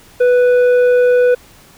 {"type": "tone with tanh clipping", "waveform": "sine", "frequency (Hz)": 493.9, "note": "B4", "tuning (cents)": 0, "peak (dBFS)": -9, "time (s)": [0.2, 1.35], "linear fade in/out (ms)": 10, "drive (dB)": 7, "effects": ["pink hiss -44 dBFS RMS until 1.77 s"]}